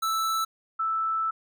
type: tone pair in turn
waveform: square / sine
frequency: 1318.5 / 1318.5 Hz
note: E6 / E6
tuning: 0 / 0 cents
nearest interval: unison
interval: 0 cents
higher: neither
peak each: -25 / -24 dBFS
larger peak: second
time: 0.02-0.45 / 0.79-1.31 s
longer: second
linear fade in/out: 10 ms
effects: none